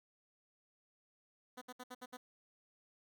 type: tone bursts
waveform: 10% pulse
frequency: 250.6 Hz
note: B3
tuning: 25 cents sharp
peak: -38 dBFS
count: 6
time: 1.57-2.171 s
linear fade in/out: 10 ms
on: 46 ms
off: 65 ms
effects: none